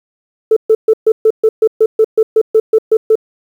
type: tone bursts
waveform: sine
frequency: 440 Hz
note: A4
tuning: in tune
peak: -4 dBFS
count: 15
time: 0.51-3.155 s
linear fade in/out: 5 ms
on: 55 ms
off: 130 ms
effects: tanh soft clip ceiling 0 dBFS + 7-bit